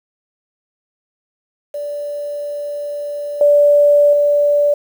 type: tone with level steps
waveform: sine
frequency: 582 Hz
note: D5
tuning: 16 cents flat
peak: -21 / -7 / -10 dBFS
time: 1.74-4.74 s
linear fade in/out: 5 ms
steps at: 3.41 / 4.13 s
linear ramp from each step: 2 ms
effects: 7-bit

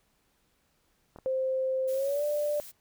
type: clicks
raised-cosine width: 1 ms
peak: -32 dBFS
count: 2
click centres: 1.161 / 1.187 s
type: tone with pitch glide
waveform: sine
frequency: 523.3 to 590.8 Hz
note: C5 to D5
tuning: 0 to +10 cents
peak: -26 dBFS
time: 1.26-2.6 s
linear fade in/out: 0 ms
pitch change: +210 cents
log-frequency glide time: 1.91-2.24 s
type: noise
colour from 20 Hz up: blue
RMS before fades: -46 dBFS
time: 1.87-2.72 s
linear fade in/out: 20 ms
effects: pink hiss -71 dBFS RMS until 2.8 s

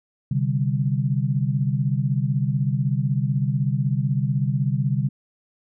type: chord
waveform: sine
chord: C suspended second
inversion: none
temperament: equal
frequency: 130.81 / 146.83 / 196 Hz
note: C3 / D3 / G3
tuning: 0 / 0 / 0 cents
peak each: -22 / -23 / -27 dBFS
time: 0.31-5.09 s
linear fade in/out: 5 ms
effects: none

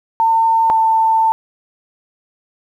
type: tone pair in turn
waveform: sine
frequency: 903 / 892.6 Hz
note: A5 / A5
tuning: +45 / +25 cents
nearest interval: unison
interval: 20 cents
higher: first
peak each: -10 dBFS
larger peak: neither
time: 0.2-0.7 / 0.7-1.32 s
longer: second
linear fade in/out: 0 ms
effects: 8-bit

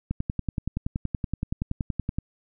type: click train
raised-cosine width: 5 ms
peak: -14 dBFS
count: 23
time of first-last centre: 0.11-2.185 s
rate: 10.6 Hz
effects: none

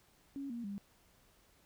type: tone with pitch steps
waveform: sine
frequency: 277.2 / 235.8 / 200.6 Hz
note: C#4 / A#3 / G3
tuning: 0 / +20 / +40 cents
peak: -39 dBFS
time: 0.36-0.78 s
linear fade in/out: 0 ms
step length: 140 ms
effects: pink hiss -68 dBFS RMS until 1.65 s

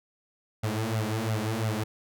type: tone with flanger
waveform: sawtooth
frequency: 110 Hz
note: A2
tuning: in tune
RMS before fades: -29 dBFS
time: 0.63-1.84 s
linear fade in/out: 10 ms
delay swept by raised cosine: 1.4 to 6.8 ms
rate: 2.9 Hz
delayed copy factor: +0.95
effects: none

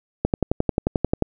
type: click train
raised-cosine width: 2 ms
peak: -5 dBFS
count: 12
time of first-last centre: 0.25-1.223 s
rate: 11.3 Hz
effects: none

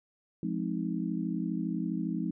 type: chord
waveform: sine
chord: F minor seventh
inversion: none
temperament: just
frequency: 174.61 / 209.5 / 261.9 / 314.3 Hz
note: F3 / Ab3 / C4 / Eb4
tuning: 0 / +15 / +2 / +18 cents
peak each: -34 / -35 / -36 / -36 dBFS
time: 0.43-2.31 s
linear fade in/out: 2 ms
effects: none

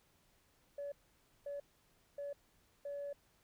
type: tone bursts at uneven times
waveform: sine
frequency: 570 Hz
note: C#5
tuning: 48 cents sharp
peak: -39 dBFS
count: 4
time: 0.78-0.92 / 1.46-1.6 / 2.18-2.33 / 2.85-3.13 s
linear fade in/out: 5 ms
effects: tanh soft clip ceiling -37 dBFS + pink hiss -72 dBFS RMS until 3.43 s

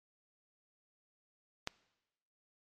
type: click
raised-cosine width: 0.2 ms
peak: -17 dBFS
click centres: 1.674 s
effects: noise-tail reverb RT60 1.0 s tail -22 dB re dry + MP3 64 kbps

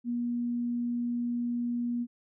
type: tone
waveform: sine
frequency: 239.8 Hz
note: A#3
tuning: 49 cents sharp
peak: -28 dBFS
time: 0.04-2.07 s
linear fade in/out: 50 ms
effects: none

